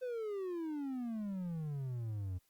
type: exponential sweep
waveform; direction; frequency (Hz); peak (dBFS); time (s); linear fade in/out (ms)
triangle; down; 516 to 88.4; -35; 0.01-2.39; 20
effects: white hiss -75 dBFS RMS until 2.49 s + Opus 48 kbps